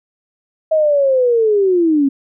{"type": "linear sweep", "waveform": "sine", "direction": "down", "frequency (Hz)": [640, 267.3], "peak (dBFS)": -10, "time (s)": [0.71, 2.09], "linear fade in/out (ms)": 10, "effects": []}